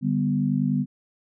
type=chord; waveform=sine; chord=G major; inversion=second; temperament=equal; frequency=146.83 / 196 / 246.9 Hz; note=D3 / G3 / B3; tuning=0 / 0 / 0 cents; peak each=-25 / -25 / -24 dBFS; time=0.01-0.86 s; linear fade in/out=50 ms; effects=none